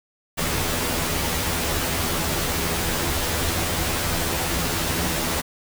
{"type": "noise with comb filter", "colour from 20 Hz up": "pink", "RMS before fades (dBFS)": -24, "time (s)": [0.37, 5.42], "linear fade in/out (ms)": 20, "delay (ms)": 12, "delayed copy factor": 1, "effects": []}